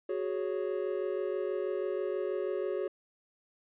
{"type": "chord", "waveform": "triangle", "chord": "F# suspended second", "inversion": "none", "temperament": "just", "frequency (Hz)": [370, 416.2, 555], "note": ["F#4", "G#4", "C#5"], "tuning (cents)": [0, 4, 2], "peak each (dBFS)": [-32, -33, -35], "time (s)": [0.09, 2.88], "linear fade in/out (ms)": 5, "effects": ["resampled to 8000 Hz"]}